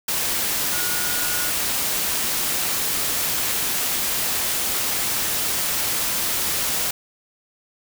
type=tone in noise; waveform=sine; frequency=1446 Hz; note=F#6; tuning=40 cents flat; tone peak=-31 dBFS; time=0.72-1.5 s; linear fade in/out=5 ms; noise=white; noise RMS=-23 dBFS; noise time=0.08-6.91 s; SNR=-11 dB; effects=none